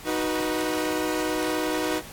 sawtooth chord, B major, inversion first, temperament equal with one note detuned, 311.1 / 370 / 488.8 Hz, D#4 / F#4 / B4, 0 / 0 / -18 cents, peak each -23 / -26 / -26 dBFS, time 0.04-2.02 s, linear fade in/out 50 ms, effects pink hiss -43 dBFS RMS until 2.12 s + AAC 64 kbps

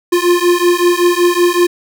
square beating tone pair, 348.8 / 354.1 Hz, F4 / F4, -2 / +24 cents, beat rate 5.3 Hz, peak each -13 dBFS, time 0.12-1.67 s, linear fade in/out 10 ms, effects none

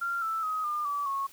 sine tone with pitch steps, 1384 / 1321.5 / 1261.8 / 1204.8 / 1150.4 / 1098.5 Hz, F6 / E6 / D#6 / D6 / D6 / C#6, -16 / +4 / +24 / +44 / -36 / -16 cents, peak -28 dBFS, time 0.01-1.27 s, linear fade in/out 10 ms, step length 210 ms, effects white hiss -54 dBFS RMS until 1.32 s

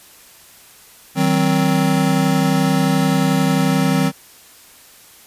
square chord, C diminished, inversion first, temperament just, 156.98 / 188.37 / 261.6 Hz, Eb3 / Gb3 / C4, +16 / +31 / 0 cents, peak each -19 dBFS, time 1.15-4.12 s, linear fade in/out 50 ms, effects white hiss -45 dBFS RMS until 5.26 s + resampled to 32000 Hz

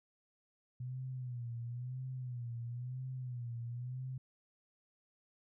sine tone with vibrato, 123.47 Hz, B2, in tune, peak -39 dBFS, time 0.8-4.18 s, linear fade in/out 5 ms, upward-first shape sine, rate 0.99 Hz, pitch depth 88 cents each way, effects none

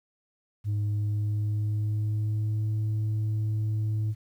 sine tone with pitch glide, 103.83 to 107.74 Hz, G#2 to A2, 0 to -36 cents, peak -22 dBFS, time 0.64-4.15 s, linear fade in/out 50 ms, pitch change +64 cents, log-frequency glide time 0.78-2.71 s, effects tanh soft clip ceiling -24 dBFS + 10-bit

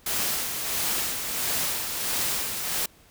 white noise with tremolo, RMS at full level -26 dBFS, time 0.06-2.86 s, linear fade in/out 5 ms, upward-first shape sine, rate 1.5 Hz, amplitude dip 45%, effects pink hiss -56 dBFS RMS until 3.1 s

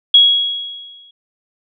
sine tone with exponential decay, 3322 Hz, G#7, in tune, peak -3 dBFS, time 0.14-1.11 s, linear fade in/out 5 ms, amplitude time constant 210 ms, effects none

